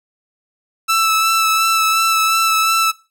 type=tone with vibrato; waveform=sawtooth; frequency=1318.5 Hz; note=E6; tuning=in tune; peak=-9 dBFS; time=0.88-2.92 s; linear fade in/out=20 ms; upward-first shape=sine; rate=2.8 Hz; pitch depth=17 cents each way; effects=noise-tail reverb RT60 0.3 s tail -19 dB re dry